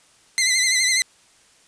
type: tone with vibrato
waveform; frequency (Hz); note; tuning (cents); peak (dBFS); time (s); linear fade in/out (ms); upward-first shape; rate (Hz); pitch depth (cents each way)
15% pulse; 2045; C7; -40; -10; 0.38-1.02; 0; sine; 12; 56
effects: white hiss -55 dBFS RMS until 1.67 s + resampled to 22050 Hz